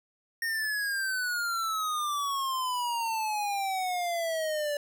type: exponential sweep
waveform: square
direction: down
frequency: 1848 to 578 Hz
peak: -29 dBFS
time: 0.42-4.77 s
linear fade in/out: 2 ms
effects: none